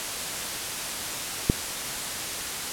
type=click; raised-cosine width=3 ms; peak=-5 dBFS; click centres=1.499 s; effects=white hiss -31 dBFS RMS until 2.72 s + low-pass 11000 Hz 12 dB/octave